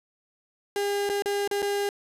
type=tone with dropouts; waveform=35% pulse; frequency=404.3 Hz; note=G#4; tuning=46 cents flat; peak=-23 dBFS; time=0.76-1.89 s; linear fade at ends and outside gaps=1 ms; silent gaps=1.092-1.098 / 1.222-1.258 / 1.476-1.512 / 1.62-1.626 s; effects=resampled to 32000 Hz + 9-bit